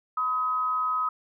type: tone pair together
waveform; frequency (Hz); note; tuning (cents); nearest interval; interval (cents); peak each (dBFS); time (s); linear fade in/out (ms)
sine; 1005.8 / 1266; B5 / D#6; +31 / +30; major third; 399; -33 / -24; 0.17-1.09; 5
effects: none